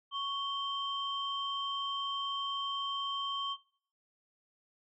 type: tone pair together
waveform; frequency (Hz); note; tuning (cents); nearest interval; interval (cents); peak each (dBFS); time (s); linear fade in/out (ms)
sine; 1108.7 / 3136; C#6 / G7; 0 / 0; octave + tritone; 1800; -35 / -36; 0.11-3.57; 50
effects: noise-tail reverb RT60 0.5 s tail -19 dB re dry + tanh soft clip ceiling -25 dBFS